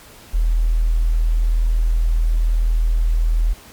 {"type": "tone", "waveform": "sine", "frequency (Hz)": 40.5, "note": "E1", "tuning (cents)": -30, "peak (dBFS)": -13, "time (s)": [0.33, 3.54], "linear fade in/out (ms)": 20, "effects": ["pink hiss -43 dBFS RMS until 3.72 s", "MP3 96 kbps"]}